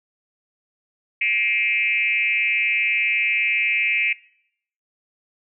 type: tone with frequency modulation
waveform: sine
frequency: 2349 Hz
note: D7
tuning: in tune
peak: -18 dBFS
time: 1.21-4.13 s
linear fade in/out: 5 ms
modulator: 218 Hz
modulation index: 1.3
effects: noise-tail reverb RT60 0.7 s tail -21 dB re dry